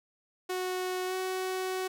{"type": "tone with pitch glide", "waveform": "sawtooth", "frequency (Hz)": [368, 373.6], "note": ["F#4", "F#4"], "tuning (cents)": [-9, 17], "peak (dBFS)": -27, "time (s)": [0.49, 1.88], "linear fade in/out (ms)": 10, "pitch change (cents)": 26, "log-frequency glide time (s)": [1.06, 1.14], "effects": []}